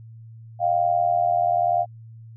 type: tone with amplitude modulation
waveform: sine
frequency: 699 Hz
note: F5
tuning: 1 cent sharp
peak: -14 dBFS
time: 0.59-1.86 s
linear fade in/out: 50 ms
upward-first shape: sine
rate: 80.7 Hz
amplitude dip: 80%
effects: added 113 Hz sine -40 dBFS peak until 2.36 s